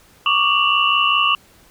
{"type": "tone cluster", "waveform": "sine", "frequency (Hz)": [1121, 1186, 2725, 2919], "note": ["C#6", "D6", "F7", "F#7"], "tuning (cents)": [19, 17, -43, -24], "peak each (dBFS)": -19, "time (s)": [0.26, 1.35], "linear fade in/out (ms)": 2, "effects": ["pink hiss -51 dBFS RMS until 1.7 s"]}